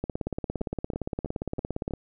two click trains, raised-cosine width 2 ms, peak -16 / -22 dBFS, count 34 / 5, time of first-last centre 0.04-1.937 / 0.61-1.909 s, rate 17.4 / 3.08 Hz, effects none

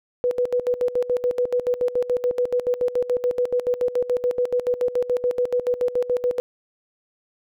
sine tone with tremolo, 492.9 Hz, B4, 3 cents flat, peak -17 dBFS, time 0.24-6.4 s, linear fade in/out 0 ms, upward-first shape square, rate 7 Hz, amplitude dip 80%, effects none

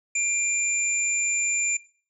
sine tone pair together, 2381 / 7135 Hz, D7 / A8, +23 / +23 cents, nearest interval octave + perfect fifth, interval 1900 cents, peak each -25 dBFS, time 0.15-1.77 s, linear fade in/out 5 ms, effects noise-tail reverb RT60 0.4 s tail -18 dB re dry

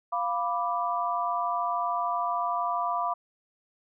sine chord, B diminished, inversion second, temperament equal, 698.5 / 987.8 / 1174.7 Hz, F5 / B5 / D6, 0 / 0 / 0 cents, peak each -30 dBFS, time 0.12-3.14 s, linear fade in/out 10 ms, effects none

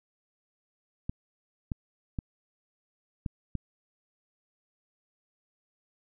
clicks, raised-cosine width 5 ms, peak -19 dBFS, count 5, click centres 1.095 / 1.718 / 2.188 / 3.262 / 3.553 s, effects none

